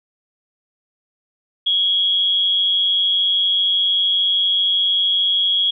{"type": "tone with amplitude modulation", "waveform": "sine", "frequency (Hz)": 3315, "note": "G#7", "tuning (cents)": -4, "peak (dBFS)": -12, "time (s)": [1.66, 5.71], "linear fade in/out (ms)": 10, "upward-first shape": "sine", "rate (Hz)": 187, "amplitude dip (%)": 50, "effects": []}